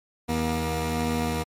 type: tone pair together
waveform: 15% pulse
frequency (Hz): 79.79 / 238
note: D#2 / A#3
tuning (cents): +44 / +36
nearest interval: octave + perfect fifth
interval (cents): 1892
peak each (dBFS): -21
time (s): 0.28-1.44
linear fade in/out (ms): 20
effects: MP3 64 kbps